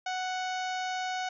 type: harmonic tone with a mistuned harmonic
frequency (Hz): 741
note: F#5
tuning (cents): +2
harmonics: 1 / 2 / 3 / 4 / 5 / 6 / 7 / 8 / 9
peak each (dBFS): -32 / -38 / -42 / -44 / -46 / -48 / -49 / -50 / -51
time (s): 0.06-1.29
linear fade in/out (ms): 5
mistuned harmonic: 6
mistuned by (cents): -22
effects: none